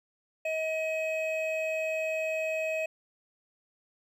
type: tone pair together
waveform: triangle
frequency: 635 / 2540 Hz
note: D#5 / D#7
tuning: +35 / +35 cents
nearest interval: 2 octaves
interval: 2400 cents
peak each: -28 / -32 dBFS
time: 0.45-2.86 s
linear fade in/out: 5 ms
effects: none